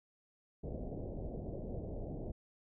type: low-pass noise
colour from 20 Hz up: pink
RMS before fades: -42 dBFS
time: 0.63-2.32 s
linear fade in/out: 10 ms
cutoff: 670 Hz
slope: 48 dB/octave
effects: none